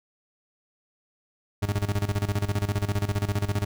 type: tone with tremolo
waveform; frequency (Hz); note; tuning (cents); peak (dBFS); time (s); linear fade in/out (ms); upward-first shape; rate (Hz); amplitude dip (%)
40% pulse; 102; G#2; -31; -21; 1.62-3.65; 10; square; 15; 80
effects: none